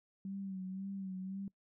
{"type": "tone with vibrato", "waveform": "sine", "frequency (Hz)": 191.5, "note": "G3", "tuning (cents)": -40, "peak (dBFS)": -39, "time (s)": [0.25, 1.48], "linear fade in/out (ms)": 2, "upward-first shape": "sine", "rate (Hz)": 1.9, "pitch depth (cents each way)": 49, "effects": ["noise-tail reverb RT60 0.1 s tail -23 dB re dry"]}